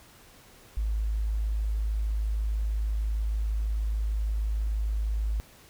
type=tone; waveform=sine; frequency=53.2 Hz; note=G#1; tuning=42 cents sharp; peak=-25 dBFS; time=0.77-5.4 s; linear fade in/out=0 ms; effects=pink hiss -54 dBFS RMS until 5.69 s